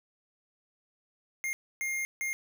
square tone bursts at uneven times, 2124 Hz, C7, 25 cents sharp, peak -31 dBFS, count 3, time 1.44-1.53 / 1.81-2.05 / 2.21-2.33 s, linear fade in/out 0 ms, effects none

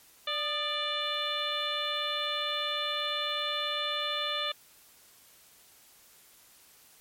harmonic tone with a mistuned harmonic, 588 Hz, D5, 2 cents sharp, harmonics 1 / 2 / 3 / 4 / 5 / 6 / 7, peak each -38 / -36 / -40 / -40 / -36 / -33 / -43 dBFS, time 0.27-4.52 s, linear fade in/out 5 ms, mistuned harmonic 2, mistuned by +65 cents, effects white hiss -58 dBFS RMS until 7 s + MP3 64 kbps

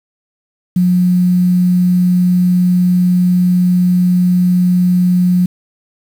sine tone with quantisation, 179.8 Hz, F#3, 49 cents flat, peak -8 dBFS, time 0.76-5.46 s, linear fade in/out 5 ms, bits 6, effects none

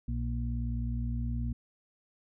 harmonic tone, 59.2 Hz, A#1, 27 cents sharp, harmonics 1 / 2 / 4, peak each -32 / -35 / -38 dBFS, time 0.08-1.53 s, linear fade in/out 5 ms, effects none

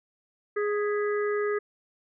harmonic tone with a mistuned harmonic, 415.3 Hz, G#4, in tune, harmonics 1 / 3 / 4 / 5, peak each -25 / -35 / -37 / -39 dBFS, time 0.56-1.59 s, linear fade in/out 10 ms, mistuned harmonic 5, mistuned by -76 cents, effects none

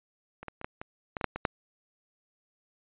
clicks, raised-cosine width 0.5 ms, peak -27 / -22 / -27 / -18 / -23 / -18 / -18 / -10 / -19 / -9 dBFS, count 10, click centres 0.43 / 0.483 / 0.614 / 0.645 / 0.815 / 1.168 / 1.212 / 1.243 / 1.36 / 1.452 s, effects resampled to 8000 Hz

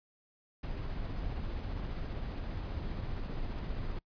brown noise with tremolo, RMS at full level -36 dBFS, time 0.63-3.99 s, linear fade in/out 5 ms, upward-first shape sine, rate 15 Hz, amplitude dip 25%, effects noise-tail reverb RT60 0.1 s tail -26 dB re dry + resampled to 11025 Hz

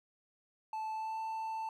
triangle tone with pitch glide, 875 to 886.7 Hz, A5 to A5, -10 to +13 cents, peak -34 dBFS, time 0.73-1.69 s, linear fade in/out 2 ms, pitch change +23 cents, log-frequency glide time 0.92-1.2 s, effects none

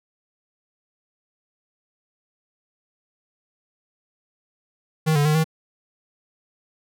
square tone with pitch steps, 157.4 / 145.3 / 152.8 / 159 Hz, D#3 / D3 / D#3 / D#3, +20 / -18 / -31 / +38 cents, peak -17 dBFS, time 5.06-5.444 s, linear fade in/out 20 ms, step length 96 ms, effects none

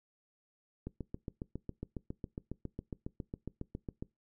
click train, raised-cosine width 3 ms, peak -26 dBFS, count 24, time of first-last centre 0.87-4.025 s, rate 7.29 Hz, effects noise-tail reverb RT60 0.2 s tail -22 dB re dry

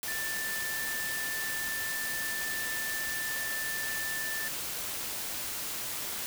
sine tone in noise, 1769 Hz, A6, 9 cents sharp, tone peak -34 dBFS, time 0.08-4.48 s, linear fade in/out 0 ms, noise white, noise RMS -36 dBFS, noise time 0.03-6.26 s, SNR -1 dB, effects none

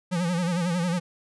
square tone with vibrato, 174.61 Hz, F3, in tune, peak -24 dBFS, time 0.11-1 s, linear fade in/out 20 ms, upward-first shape sine, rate 11 Hz, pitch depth 91 cents each way, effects resampled to 24000 Hz

